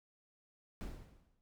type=noise with exponential decay; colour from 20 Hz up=brown; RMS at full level=-40 dBFS; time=0.81-1.41 s; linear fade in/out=0 ms; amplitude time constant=130 ms; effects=none